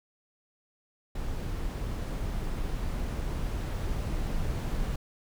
brown noise with level ramp, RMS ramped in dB -33 to -30 dBFS, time 1.15-4.96 s, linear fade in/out 5 ms, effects none

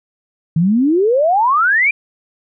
sine exponential sweep, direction up, 154.6 to 2427 Hz, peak -10 dBFS, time 0.56-1.91 s, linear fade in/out 5 ms, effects none

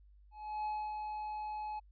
triangle tone with ADSR envelope, 850 Hz, G#5, 40 cents sharp, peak -32 dBFS, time 0.31-1.8 s, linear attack 340 ms, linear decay 270 ms, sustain -4 dB, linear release 15 ms, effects added 50 Hz sine -58 dBFS peak until 1.91 s + resampled to 11025 Hz

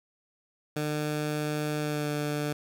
15% pulse tone with pitch glide, 150.6 to 148.1 Hz, D3 to D3, +44 to +15 cents, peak -22 dBFS, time 0.76-2.53 s, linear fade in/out 5 ms, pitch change -29 cents, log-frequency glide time 1.78-2.1 s, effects none

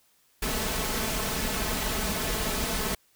pink noise with comb filter, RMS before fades -29 dBFS, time 0.42-2.95 s, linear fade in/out 5 ms, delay 4.6 ms, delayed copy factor +0.6, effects white hiss -65 dBFS RMS until 3.15 s

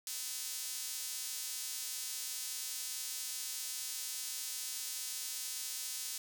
sawtooth tone with high-pass filter, 255.1 Hz, C4, 44 cents flat, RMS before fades -41 dBFS, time 0.07-6.18 s, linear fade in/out 2 ms, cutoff 6100 Hz, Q 0.9, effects none

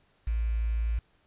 sine tone with quantisation, 56.1 Hz, A1, 34 cents sharp, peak -25 dBFS, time 0.27-0.99 s, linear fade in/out 5 ms, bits 8, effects pink hiss -67 dBFS RMS until 1.26 s + resampled to 8000 Hz

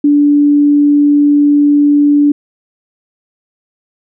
sine tone, 290.6 Hz, D4, 18 cents flat, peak -5 dBFS, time 0.04-2.32 s, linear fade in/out 5 ms, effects none

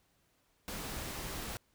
pink noise, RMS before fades -41 dBFS, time 0.68-1.57 s, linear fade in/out 0 ms, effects pink hiss -73 dBFS RMS until 1.74 s

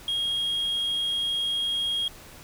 sine tone, 3266 Hz, G#7, 30 cents flat, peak -22 dBFS, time 0.08-2.08 s, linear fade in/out 2 ms, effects tanh soft clip ceiling -23 dBFS + pink hiss -47 dBFS RMS until 2.43 s

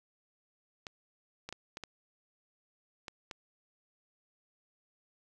clicks, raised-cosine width 0.2 ms, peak -24 dBFS, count 7, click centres 0.868 / 1.49 / 1.526 / 1.771 / 1.837 / 3.082 / 3.312 s, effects none

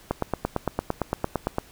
click train, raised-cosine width 1 ms, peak -9 dBFS, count 14, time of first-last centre 0.11-1.584 s, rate 8.82 Hz, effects pink hiss -51 dBFS RMS until 1.71 s

